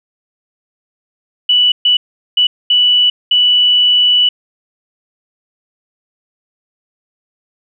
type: tone bursts at uneven times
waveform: sine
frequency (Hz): 2960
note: F#7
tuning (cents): 0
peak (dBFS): -7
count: 5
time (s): 1.49-1.72 / 1.85-1.97 / 2.37-2.47 / 2.7-3.1 / 3.31-4.29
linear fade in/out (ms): 5
effects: none